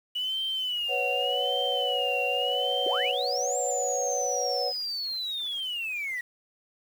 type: tone with vibrato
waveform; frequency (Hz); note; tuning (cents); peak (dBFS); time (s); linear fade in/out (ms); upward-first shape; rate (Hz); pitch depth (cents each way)
sine; 2935; F#7; -15; -27; 0.15-3.12; 10; sine; 0.85; 110
type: chord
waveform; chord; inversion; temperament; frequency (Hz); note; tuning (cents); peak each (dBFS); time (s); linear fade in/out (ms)
sine; B suspended second; none; equal; 493.9 / 554.4 / 740; B4 / C#5 / F#5; 0 / 0 / 0; -31; 0.88-4.73; 50
type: linear two-way sweep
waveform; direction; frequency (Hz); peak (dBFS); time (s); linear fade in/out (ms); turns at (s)
sine; up then down; 289.5 to 7460 to 1895; -29; 2.86-6.21; 5; 3.57
effects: tanh soft clip ceiling -14 dBFS + 8-bit